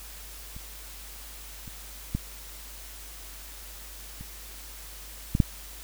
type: clicks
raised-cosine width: 5 ms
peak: -30 / -29 / -14 / -28 / -12 / -6 dBFS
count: 6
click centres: 0.565 / 1.678 / 2.15 / 4.21 / 5.351 / 5.402 s
effects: added 50 Hz sine -45 dBFS peak until 5.83 s + white hiss -45 dBFS RMS until 5.83 s